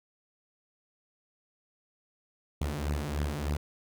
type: beating tone pair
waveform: sawtooth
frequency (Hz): 71.7 / 75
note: D2 / D2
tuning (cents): -41 / +37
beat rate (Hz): 3.3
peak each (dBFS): -29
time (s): 2.61-3.57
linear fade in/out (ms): 5
effects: none